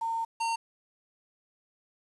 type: tone pair in turn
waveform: sine / square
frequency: 911 / 914.7 Hz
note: A#5 / A#5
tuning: -40 / -33 cents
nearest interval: unison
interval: 7 cents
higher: second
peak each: -28 dBFS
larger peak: neither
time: 0.01-0.25 / 0.4-0.56 s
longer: first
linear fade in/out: 10 ms
effects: resampled to 24000 Hz + 9-bit